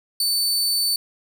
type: tone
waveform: sawtooth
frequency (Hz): 4520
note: C#8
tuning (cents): +33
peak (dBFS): -16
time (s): 0.2-0.96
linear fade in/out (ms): 2
effects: none